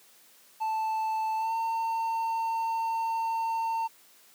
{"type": "tone with pitch glide", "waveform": "triangle", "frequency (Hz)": [880, 906.3], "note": ["A5", "A#5"], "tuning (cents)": [0, -49], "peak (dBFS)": -25, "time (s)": [0.6, 3.88], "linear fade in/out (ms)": 20, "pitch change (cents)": 51, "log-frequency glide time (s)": [1.37, 1.53], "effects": ["white hiss -58 dBFS RMS until 4.34 s", "high-pass 200 Hz 12 dB/octave"]}